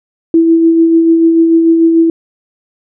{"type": "tone with tremolo", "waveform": "sine", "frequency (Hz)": 329.6, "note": "E4", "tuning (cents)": 0, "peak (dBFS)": -3, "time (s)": [0.34, 2.1], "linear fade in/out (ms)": 2, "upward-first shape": "sine", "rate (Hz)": 6.8, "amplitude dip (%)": 35, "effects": []}